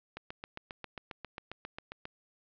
click train, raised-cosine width 0.3 ms, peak -24 dBFS, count 15, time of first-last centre 0.17-2.054 s, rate 7.43 Hz, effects low-pass 4000 Hz 12 dB/octave

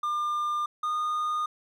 triangle tone pair in turn, 1200 / 1225.2 Hz, D6 / D#6, +37 / -27 cents, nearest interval unison, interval 36 cents, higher second, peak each -24 dBFS, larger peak neither, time 0.03-0.66 / 0.83-1.46 s, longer neither, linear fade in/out 5 ms, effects none

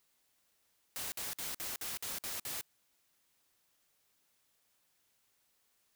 white noise bursts, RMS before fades -40 dBFS, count 8, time 0.96-2.611 s, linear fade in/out 0 ms, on 160 ms, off 53 ms, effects white hiss -75 dBFS RMS until 5.95 s

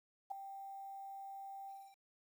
sine tone with ADSR envelope, 784 Hz, G5, in tune, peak -35 dBFS, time 0.3-1.97 s, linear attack 16 ms, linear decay 3 ms, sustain -11 dB, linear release 290 ms, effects 11-bit

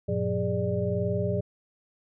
sine tone cluster, 96.7 / 118 / 180 / 412 / 593 Hz, G2 / A#2 / F#3 / G#4 / D5, -23 / +22 / -47 / -14 / +17 cents, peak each -31 dBFS, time 0.08-1.41 s, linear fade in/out 10 ms, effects none

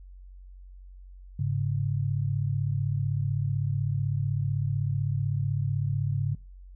sine tone pair together, 103.83 / 139.7 Hz, G#2 / C#3, 0 / +14 cents, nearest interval perfect fourth, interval 514 cents, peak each -28 / -27 dBFS, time 1.39-6.35 s, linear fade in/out 5 ms, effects noise-tail reverb RT60 0.3 s tail -25 dB re dry + added 46 Hz sine -44 dBFS peak until 6.75 s

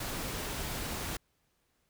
pink noise, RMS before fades -37 dBFS, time 0-1.17 s, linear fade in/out 5 ms, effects pink hiss -75 dBFS RMS until 1.89 s

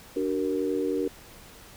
sine chord, D augmented, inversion none, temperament equal with one note detuned, 293.7 / 376.5 / 466.2 Hz, D4 / F#4 / A#4, 0 / +30 / 0 cents, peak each -29 dBFS, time 0.16-1.08 s, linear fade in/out 5 ms, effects pink hiss -49 dBFS RMS until 1.76 s

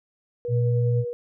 sine tone with tremolo, 481.5 Hz, B4, 44 cents flat, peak -26 dBFS, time 0.45-1.13 s, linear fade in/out 0 ms, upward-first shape sine, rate 10 Hz, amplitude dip 30%
sine tone, 120 Hz, B2, 49 cents flat, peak -19 dBFS, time 0.48-1.05 s, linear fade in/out 50 ms
effects none

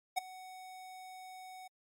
square tone with ADSR envelope, 745 Hz, F#5, 12 cents sharp, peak -28 dBFS, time 0.16-1.68 s, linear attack 20 ms, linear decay 12 ms, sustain -20 dB, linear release 10 ms, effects MP3 64 kbps

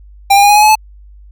square tone with pitch steps, 794 / 805.5 / 817.3 / 829.2 / 841.2 / 853.4 / 865.9 Hz, G5 / G5 / G#5 / G#5 / G#5 / G#5 / A5, +22 / +47 / -28 / -3 / +22 / +47 / -28 cents, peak -5 dBFS, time 0.3-0.755 s, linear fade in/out 10 ms, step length 65 ms, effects added 50 Hz sine -35 dBFS peak until 1.31 s

